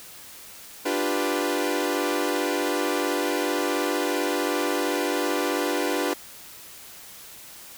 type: chord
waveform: sawtooth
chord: G dominant seventh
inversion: second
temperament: equal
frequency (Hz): 293.7 / 349.2 / 392 / 493.9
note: D4 / F4 / G4 / B4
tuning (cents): 0 / 0 / 0 / 0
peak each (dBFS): -24 / -25 / -26 / -25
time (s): 0.85-6.14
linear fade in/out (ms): 10
effects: white hiss -44 dBFS RMS until 7.77 s